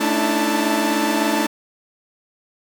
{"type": "tone cluster", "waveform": "sawtooth", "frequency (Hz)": [219.2, 286.4, 302.8, 329.8, 883], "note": ["A3", "D4", "D#4", "E4", "A5"], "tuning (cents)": [-6, -43, -47, 1, 6], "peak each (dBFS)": -20, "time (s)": [0, 1.47], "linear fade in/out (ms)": 10, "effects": []}